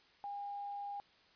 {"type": "tone", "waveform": "sine", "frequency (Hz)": 810, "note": "G#5", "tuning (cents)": -43, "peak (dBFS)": -40, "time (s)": [0.24, 1], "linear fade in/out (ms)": 0, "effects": ["white hiss -66 dBFS RMS until 1.35 s", "resampled to 11025 Hz"]}